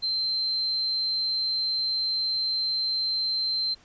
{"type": "tone", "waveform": "sine", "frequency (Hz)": 4119, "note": "C8", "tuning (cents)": -28, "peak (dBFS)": -24, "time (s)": [0.02, 3.75], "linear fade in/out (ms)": 20, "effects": ["pink hiss -57 dBFS RMS until 3.84 s", "resampled to 16000 Hz"]}